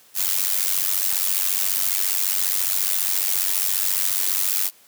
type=noise with amplitude modulation; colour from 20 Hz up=blue; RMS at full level=-18 dBFS; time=0.14-4.71 s; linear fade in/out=50 ms; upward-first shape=sine; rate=94.6 Hz; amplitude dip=90%; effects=white hiss -53 dBFS RMS until 4.87 s + high-pass 150 Hz 12 dB/octave

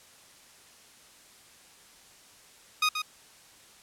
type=tone with echo; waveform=15% pulse; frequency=1244.5 Hz; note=D#6; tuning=in tune; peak=-16 dBFS; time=2.82-2.89 s; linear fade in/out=5 ms; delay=130 ms; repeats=1; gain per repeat=-7 dB; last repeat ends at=3.02 s; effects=white hiss -55 dBFS RMS until 3.82 s + low-pass 10000 Hz 12 dB/octave

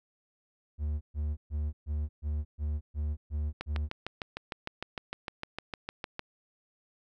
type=tone bursts; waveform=triangle; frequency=74.6 Hz; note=D2; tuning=28 cents sharp; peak=-27 dBFS; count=9; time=0.78-3.89 s; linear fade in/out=50 ms; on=230 ms; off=130 ms
type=click train; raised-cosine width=0.3 ms; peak=-19 dBFS; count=18; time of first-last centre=3.61-6.194 s; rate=6.58 Hz
effects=none

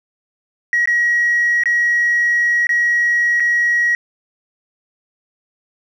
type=tone with dropouts; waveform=sine; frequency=1905 Hz; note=A#6; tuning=37 cents sharp; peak=-11 dBFS; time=0.73-3.95 s; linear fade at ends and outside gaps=1 ms; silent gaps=0.857-0.874 / 1.636-1.657 / 2.669-2.692 / 3.399-3.403 s; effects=tanh soft clip ceiling -9 dBFS + 8-bit

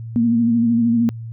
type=tone with vibrato; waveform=sine; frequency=233.1 Hz; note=A#3; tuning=in tune; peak=-13 dBFS; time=0.16-1.09 s; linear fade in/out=0 ms; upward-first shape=sine; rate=13 Hz; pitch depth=43 cents each way; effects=added 114 Hz sine -28 dBFS peak until 1.32 s

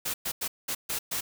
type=noise bursts at uneven times; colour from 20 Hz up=white; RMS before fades=-31 dBFS; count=6; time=0.05-0.14 / 0.25-0.32 / 0.41-0.48 / 0.68-0.75 / 0.89-0.99 / 1.11-1.21 s; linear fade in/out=10 ms; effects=none

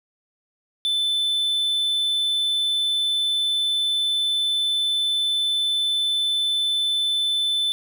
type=tone; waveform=triangle; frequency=3520 Hz; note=A7; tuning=in tune; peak=-18 dBFS; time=0.85-7.72 s; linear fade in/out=0 ms; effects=none

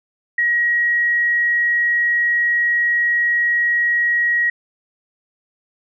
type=tone; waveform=sine; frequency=1900 Hz; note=A#6; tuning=33 cents sharp; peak=-14 dBFS; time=0.38-4.5 s; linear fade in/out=5 ms; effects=none

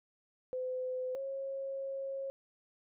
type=tone pair in turn; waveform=sine; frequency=510 / 542.7 Hz; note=C5 / C#5; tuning=-44 / -37 cents; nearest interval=minor second; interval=107 cents; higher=second; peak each=-34 / -36 dBFS; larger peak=first; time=0.53-1.15 / 1.15-2.3 s; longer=second; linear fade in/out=0 ms; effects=none

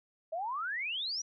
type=exponential sweep; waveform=sine; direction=up; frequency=619 to 5960 Hz; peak=-33 dBFS; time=0.32-1.22 s; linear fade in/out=10 ms; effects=none

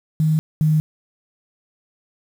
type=tone pair in turn; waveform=sine; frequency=156.3 / 154.95 Hz; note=D#3 / D#3; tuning=+8 / -7 cents; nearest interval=unison; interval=15 cents; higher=first; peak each=-14 / -13 dBFS; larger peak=second; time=0.2-0.39 / 0.61-0.8 s; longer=neither; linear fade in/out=0 ms; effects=7-bit

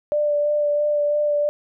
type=tone with vibrato; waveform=sine; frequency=590 Hz; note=D5; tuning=8 cents sharp; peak=-17 dBFS; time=0.12-1.49 s; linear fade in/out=0 ms; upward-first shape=sine; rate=3 Hz; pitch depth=15 cents each way; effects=none

